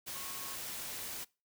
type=tone in noise; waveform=sine; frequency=1090 Hz; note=C#6; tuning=29 cents flat; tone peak=-51 dBFS; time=0.13-0.56 s; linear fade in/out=20 ms; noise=white; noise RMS=-42 dBFS; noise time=0.06-1.25 s; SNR=-12 dB; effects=noise-tail reverb RT60 0.3 s tail -23 dB re dry